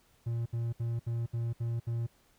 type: tone bursts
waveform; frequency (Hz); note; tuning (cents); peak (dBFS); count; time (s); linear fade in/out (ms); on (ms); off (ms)
triangle; 116.7; A#2; +2; -28; 7; 0.26-2.068; 10; 200; 68
effects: pink hiss -67 dBFS RMS until 2.38 s